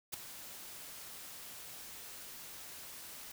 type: noise with ADSR envelope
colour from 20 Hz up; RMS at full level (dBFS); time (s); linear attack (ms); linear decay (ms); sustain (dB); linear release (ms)
white; -37; 0.12-3.32; 19; 7; -12; 5
effects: none